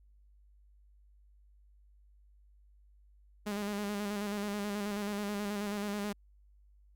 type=tone with vibrato; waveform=sawtooth; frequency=204.9 Hz; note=G#3; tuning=23 cents flat; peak=-30 dBFS; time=3.46-6.13 s; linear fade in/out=10 ms; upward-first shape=square; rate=9.3 Hz; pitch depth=33 cents each way; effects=added 50 Hz sine -59 dBFS peak until 6.95 s + Opus 48 kbps